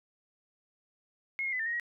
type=tone with pitch steps; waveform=sine; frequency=2163 / 2141 / 2010 / 1795 / 1870 / 1901 Hz; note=C#7 / C7 / B6 / A6 / A#6 / A#6; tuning=-43 / +39 / +30 / +34 / +5 / +33 cents; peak=-30 dBFS; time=1.39-1.798 s; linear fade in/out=0 ms; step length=68 ms; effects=none